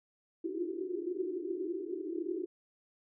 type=band-pass noise; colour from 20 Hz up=pink; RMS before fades=-37 dBFS; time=0.44-2.46 s; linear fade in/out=5 ms; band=320 to 390 Hz; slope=96 dB/octave; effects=none